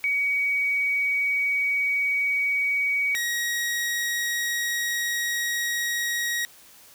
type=tone pair in turn; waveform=sine / sawtooth; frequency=2258 / 1894.5 Hz; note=C#7 / A#6; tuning=+31 / +27 cents; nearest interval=minor third; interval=304 cents; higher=first; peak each=-21 dBFS; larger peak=neither; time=0.04-3.15 / 3.15-6.45 s; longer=second; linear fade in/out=0 ms; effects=white hiss -51 dBFS RMS until 6.94 s